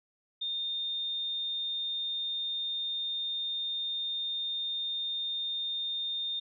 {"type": "tone", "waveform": "sine", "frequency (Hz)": 3640, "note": "A#7", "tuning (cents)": -42, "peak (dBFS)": -31, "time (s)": [0.41, 6.4], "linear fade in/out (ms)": 10, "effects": []}